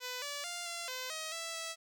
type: tone with pitch steps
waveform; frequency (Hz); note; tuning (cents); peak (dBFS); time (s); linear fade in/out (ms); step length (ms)
5% pulse; 500 / 576 / 699 / 686 / 511 / 632 / 661 / 656; B4 / D5 / F5 / F5 / C5 / D#5 / E5 / E5; +21 / -34 / +1 / -31 / -41 / +27 / +5 / -9; -27; 0-1.76; 50; 220
effects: none